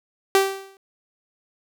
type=tone with exponential decay; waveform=sawtooth; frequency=388.7 Hz; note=G4; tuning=15 cents flat; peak=-8 dBFS; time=0.35-0.77 s; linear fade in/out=1 ms; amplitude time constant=90 ms; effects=none